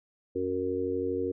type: harmonic tone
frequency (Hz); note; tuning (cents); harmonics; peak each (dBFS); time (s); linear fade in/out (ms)
92.5; F#2; 0; 1 / 3 / 4 / 5; -41 / -34 / -32 / -31; 0.35-1.32; 10
effects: none